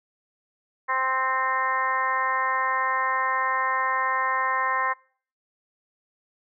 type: harmonic tone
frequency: 261.6 Hz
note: C4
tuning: in tune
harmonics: 2 / 3 / 4 / 5 / 6 / 7 / 8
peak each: -36 / -33 / -24 / -33 / -36 / -28 / -35 dBFS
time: 0.88-4.94 s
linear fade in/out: 20 ms
effects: noise-tail reverb RT60 0.5 s tail -25 dB re dry